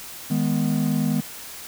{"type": "chord", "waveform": "triangle", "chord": "G# minor", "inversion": "second", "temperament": "equal with one note detuned", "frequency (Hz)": [157.83, 207.7, 246.9], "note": ["D#3", "G#3", "B3"], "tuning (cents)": [25, 0, 0], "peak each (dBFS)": -22, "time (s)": [0.3, 1.21], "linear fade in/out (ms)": 10, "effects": ["white hiss -38 dBFS RMS until 1.67 s"]}